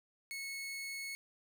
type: tone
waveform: sawtooth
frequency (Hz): 2195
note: C#7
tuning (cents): -18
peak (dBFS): -37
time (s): 0.31-1.15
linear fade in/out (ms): 0
effects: none